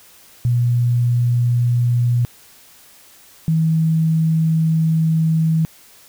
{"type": "tone pair in turn", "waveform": "sine", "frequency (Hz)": [120.9, 160.78], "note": ["B2", "E3"], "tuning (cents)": [-36, -43], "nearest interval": "perfect fourth", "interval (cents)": 493, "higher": "second", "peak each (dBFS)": -13, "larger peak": "neither", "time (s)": [[0.45, 2.25], [3.48, 5.65]], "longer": "second", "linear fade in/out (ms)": 0, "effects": ["white hiss -47 dBFS RMS until 6.08 s"]}